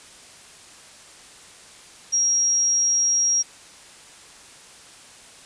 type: tone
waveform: sine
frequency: 5640 Hz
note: F8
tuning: 16 cents sharp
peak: -17 dBFS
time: 2.12-3.43 s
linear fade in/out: 20 ms
effects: white hiss -46 dBFS RMS until 5.45 s + resampled to 22050 Hz